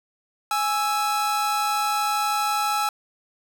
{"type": "tone pair together", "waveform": "45% pulse", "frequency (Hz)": [832, 1320.7], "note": ["G#5", "E6"], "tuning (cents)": [3, 3], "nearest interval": "minor sixth", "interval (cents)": 800, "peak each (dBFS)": -24, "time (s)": [0.51, 2.89], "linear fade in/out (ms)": 2, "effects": []}